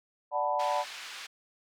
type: chord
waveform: sine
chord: B minor seventh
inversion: first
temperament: equal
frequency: 587.3 / 740 / 880 / 987.8 Hz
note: D5 / F#5 / A5 / B5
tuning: 0 / 0 / 0 / 0 cents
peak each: -32 dBFS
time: 0.31-0.85 s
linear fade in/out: 50 ms
type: band-pass noise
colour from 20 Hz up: pink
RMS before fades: -43 dBFS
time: 0.59-1.27 s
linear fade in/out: 10 ms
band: 1700 to 4800 Hz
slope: 12 dB/octave
effects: none